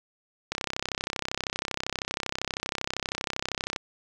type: click train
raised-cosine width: 0.2 ms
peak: -11 dBFS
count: 107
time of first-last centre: 0.52-3.762 s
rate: 32.7 Hz
effects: none